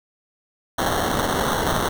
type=noise with sample-and-hold; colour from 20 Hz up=violet; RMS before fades=-22 dBFS; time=0.78-1.89 s; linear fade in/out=5 ms; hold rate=2450 Hz; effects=none